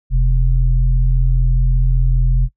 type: tone pair together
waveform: sine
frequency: 41.89 / 127 Hz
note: E1 / B2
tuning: +29 / +49 cents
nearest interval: octave + perfect fifth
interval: 1920 cents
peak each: -11 / -18 dBFS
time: 0.1-2.49 s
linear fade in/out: 50 ms
effects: noise-tail reverb RT60 0.1 s tail -20 dB re dry